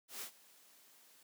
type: noise with ADSR envelope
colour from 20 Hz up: white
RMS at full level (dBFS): -43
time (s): 0.08-1.23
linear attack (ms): 130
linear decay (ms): 98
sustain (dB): -21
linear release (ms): 4
effects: high-pass 200 Hz 12 dB/octave